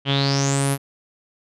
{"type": "tone with low-pass filter sweep", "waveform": "sawtooth", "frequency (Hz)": 138.59, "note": "C#3", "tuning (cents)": 0, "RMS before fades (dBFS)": -20, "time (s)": [0.05, 0.78], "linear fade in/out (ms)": 50, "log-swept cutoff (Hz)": [3000, 12000], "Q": 9.3, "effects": []}